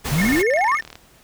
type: noise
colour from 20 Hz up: pink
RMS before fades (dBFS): -26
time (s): 0.04-0.43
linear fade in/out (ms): 20
type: exponential sweep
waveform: sine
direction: up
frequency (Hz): 131.8 to 1299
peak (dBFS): -16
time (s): 0.11-0.77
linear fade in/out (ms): 20
type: tone with vibrato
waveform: triangle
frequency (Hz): 1973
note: B6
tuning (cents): -2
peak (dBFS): -20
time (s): 0.18-0.81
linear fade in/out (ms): 5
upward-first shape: square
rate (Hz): 14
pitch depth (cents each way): 160
type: click train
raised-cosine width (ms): 0.2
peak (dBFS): -20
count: 18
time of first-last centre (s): 0.51-0.955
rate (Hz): 38.2
effects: pink hiss -52 dBFS RMS until 1.23 s